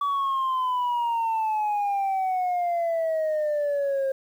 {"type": "exponential sweep", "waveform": "sine", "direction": "down", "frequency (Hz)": [1145, 533], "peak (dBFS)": -20, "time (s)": [0.01, 4.12], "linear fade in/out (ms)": 5, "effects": ["tanh soft clip ceiling -21 dBFS", "9-bit"]}